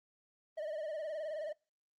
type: tone with vibrato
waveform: triangle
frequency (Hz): 617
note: D#5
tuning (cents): -15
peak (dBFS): -35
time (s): 0.57-1.53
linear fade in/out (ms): 10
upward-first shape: sine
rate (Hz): 19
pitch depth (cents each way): 85
effects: noise-tail reverb RT60 0.3 s tail -25 dB re dry + Opus 32 kbps